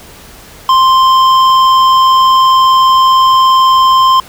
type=tone with hard clipping; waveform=sine; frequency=1046.5 Hz; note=C6; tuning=in tune; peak=-6 dBFS; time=0.69-4.2 s; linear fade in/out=2 ms; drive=9 dB; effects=pink hiss -35 dBFS RMS until 4.28 s